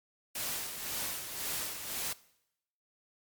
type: noise with tremolo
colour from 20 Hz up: white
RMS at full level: -35 dBFS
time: 0.35-2.13 s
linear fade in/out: 5 ms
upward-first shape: sine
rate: 1.9 Hz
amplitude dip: 55%
effects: noise-tail reverb RT60 0.8 s tail -20 dB re dry + MP3 96 kbps